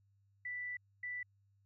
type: tone bursts at uneven times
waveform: sine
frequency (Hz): 1975.5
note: B6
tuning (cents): 0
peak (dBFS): -39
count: 2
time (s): 0.45-0.77 / 1.03-1.23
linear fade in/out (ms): 5
effects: added 99 Hz sine -69 dBFS peak until 1.65 s